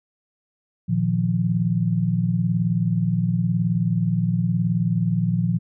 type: chord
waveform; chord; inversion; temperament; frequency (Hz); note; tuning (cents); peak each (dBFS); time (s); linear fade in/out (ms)
sine; Bb suspended fourth; none; equal; 116.54 / 155.56 / 174.61; Bb2 / Eb3 / F3; 0 / 0 / 0; -23 / -25 / -21; 0.88-5.59; 20
effects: none